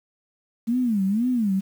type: tone with vibrato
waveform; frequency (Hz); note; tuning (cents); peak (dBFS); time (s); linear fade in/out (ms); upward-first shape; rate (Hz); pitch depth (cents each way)
sine; 220; A3; 0; -19; 0.67-1.61; 20; sine; 2; 250
effects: 8-bit